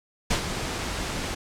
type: noise with ADSR envelope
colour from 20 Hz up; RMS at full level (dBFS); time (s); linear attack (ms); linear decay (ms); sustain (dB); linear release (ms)
pink; -22; 0.3-1.35; 9; 97; -8; 11
effects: low-pass 8000 Hz 12 dB/octave